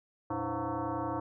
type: tone with frequency modulation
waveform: sine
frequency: 293.5 Hz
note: D4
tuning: 1 cent flat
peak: -31 dBFS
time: 0.3-1.2 s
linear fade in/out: 5 ms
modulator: 206 Hz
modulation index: 4.3
effects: none